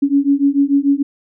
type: beating tone pair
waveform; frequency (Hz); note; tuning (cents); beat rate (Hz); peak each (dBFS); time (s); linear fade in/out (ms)
sine; 277.2 / 284; C#4 / C#4; 0 / +42; 6.8; -14; 0.02-1.03; 10
effects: none